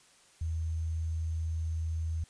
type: tone with sample-and-hold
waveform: sine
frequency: 81 Hz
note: E2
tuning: 30 cents flat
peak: -30 dBFS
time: 0.41-2.24 s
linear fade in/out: 5 ms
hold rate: 6300 Hz
effects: white hiss -61 dBFS RMS until 2.29 s + resampled to 22050 Hz